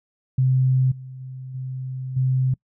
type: tone with level steps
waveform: sine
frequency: 130 Hz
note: C3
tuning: 11 cents flat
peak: -15 / -34 / -32 / -27 / -17 dBFS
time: 0.38-2.54 s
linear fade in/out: 5 ms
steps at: 0.91 / 1.2 / 1.54 / 2.16 s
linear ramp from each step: 10 ms
effects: noise-tail reverb RT60 0.1 s tail -25 dB re dry